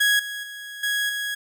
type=tone with level steps; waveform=30% pulse; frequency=1661.2 Hz; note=G#6; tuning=in tune; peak=-14 / -27 / -32 / -19 / -23 dBFS; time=0-1.35 s; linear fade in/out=10 ms; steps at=0.19 / 0.43 / 0.83 / 1.09 s; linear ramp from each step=5 ms; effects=none